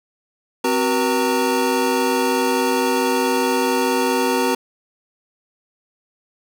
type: tone cluster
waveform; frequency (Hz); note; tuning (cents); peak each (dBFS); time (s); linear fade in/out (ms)
square; 259.9 / 376.6 / 481.2 / 916; C4 / F#4 / B4 / A#5; -11 / +31 / -45 / -31; -23; 0.64-4.55; 5
effects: none